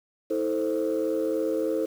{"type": "chord", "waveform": "sine", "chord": "A minor", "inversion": "second", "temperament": "equal with one note detuned", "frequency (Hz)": [322.1, 440, 523.3], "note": ["E4", "A4", "C5"], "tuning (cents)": [-40, 0, 0], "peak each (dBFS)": -27, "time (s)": [0.3, 1.86], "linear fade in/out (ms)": 10, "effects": ["tanh soft clip ceiling -18 dBFS", "8-bit"]}